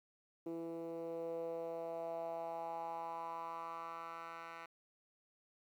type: tone with band-pass filter sweep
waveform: 10% pulse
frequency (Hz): 166.1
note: E3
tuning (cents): +13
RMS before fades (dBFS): -44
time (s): 0.46-4.66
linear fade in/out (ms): 5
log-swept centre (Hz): 360 to 1600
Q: 4.1
effects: 12-bit